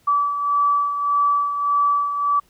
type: beating tone pair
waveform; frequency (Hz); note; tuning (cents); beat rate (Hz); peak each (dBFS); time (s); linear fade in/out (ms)
sine; 1152 / 1153.7; D6 / D6; -34 / -31; 1.7; -17 / -25; 0.07-2.4; 10
effects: pink hiss -59 dBFS RMS until 2.49 s